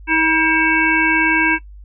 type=harmonic tone with a mistuned harmonic; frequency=320.1 Hz; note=D#4; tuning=49 cents sharp; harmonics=1 / 3 / 5 / 7 / 8; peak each=-19 / -20 / -18 / -18 / -20 dBFS; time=0.07-1.59 s; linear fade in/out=50 ms; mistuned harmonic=8; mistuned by=+64 cents; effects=noise-tail reverb RT60 0.1 s tail -17 dB re dry + added 50 Hz sine -35 dBFS peak until 1.84 s